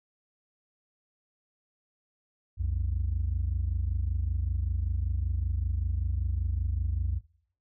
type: tone pair together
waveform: sine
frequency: 62.1 / 87.31 Hz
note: B1 / F2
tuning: +10 / 0 cents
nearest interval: tritone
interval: 590 cents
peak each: -28 dBFS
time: 2.57-7.21 s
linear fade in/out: 50 ms
effects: noise-tail reverb RT60 0.6 s tail -19 dB re dry + tanh soft clip ceiling -21 dBFS